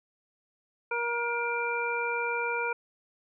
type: harmonic tone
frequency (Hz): 473.4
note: A#4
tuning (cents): +27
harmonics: 1 / 2 / 3 / 5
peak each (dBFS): -33 / -33 / -33 / -33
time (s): 0.91-2.73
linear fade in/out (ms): 5
effects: none